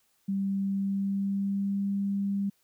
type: tone with pitch glide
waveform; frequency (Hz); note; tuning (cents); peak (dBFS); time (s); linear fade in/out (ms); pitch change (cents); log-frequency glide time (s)
sine; 195.9 to 198.75; G3 to G3; -1 to +24; -26; 0.28-2.5; 10; +25; 0.63-1.89
effects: white hiss -70 dBFS RMS until 2.63 s